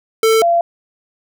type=tone pair in turn; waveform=square / sine; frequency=445 / 684 Hz; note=A4 / F5; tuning=+20 / -36 cents; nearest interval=perfect fifth; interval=744 cents; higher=second; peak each=-10 dBFS; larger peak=neither; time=0.23-0.42 / 0.42-0.61 s; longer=neither; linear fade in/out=2 ms; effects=none